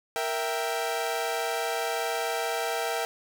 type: chord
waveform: sawtooth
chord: E diminished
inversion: second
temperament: equal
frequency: 466.2 / 659.3 / 784 Hz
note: Bb4 / E5 / G5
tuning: 0 / 0 / 0 cents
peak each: -28 dBFS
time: 0.16-3.05 s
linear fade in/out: 0 ms
effects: none